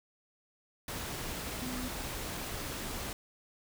sine tone in noise, 251.3 Hz, B3, 30 cents sharp, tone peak -38 dBFS, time 1.62-1.88 s, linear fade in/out 2 ms, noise pink, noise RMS -39 dBFS, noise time 0.88-3.13 s, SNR -2 dB, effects none

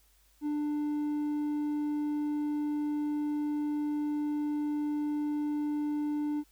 sine tone with hard clipping, 296.5 Hz, D4, 17 cents sharp, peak -30 dBFS, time 0.41-6.44 s, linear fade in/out 50 ms, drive 3 dB, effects added 50 Hz sine -65 dBFS peak until 6.51 s + white hiss -67 dBFS RMS until 6.51 s

